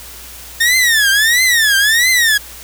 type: tone with vibrato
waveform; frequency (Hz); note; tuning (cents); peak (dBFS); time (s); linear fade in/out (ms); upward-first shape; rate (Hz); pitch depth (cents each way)
sawtooth; 1807; A6; +46; -6; 0.6-2.38; 10; triangle; 1.5; 250
effects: added 60 Hz sine -39 dBFS peak until 2.63 s + white hiss -34 dBFS RMS until 2.63 s